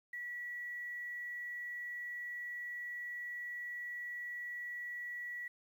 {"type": "tone with quantisation", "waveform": "sine", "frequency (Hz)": 1940, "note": "B6", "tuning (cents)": -31, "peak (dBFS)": -40, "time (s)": [0.13, 5.48], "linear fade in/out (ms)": 5, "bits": 11, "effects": []}